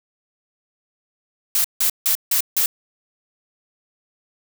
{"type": "noise bursts", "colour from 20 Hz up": "blue", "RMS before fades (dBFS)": -18, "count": 5, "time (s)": [1.55, 2.66], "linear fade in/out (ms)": 2, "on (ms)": 94, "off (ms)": 160, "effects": []}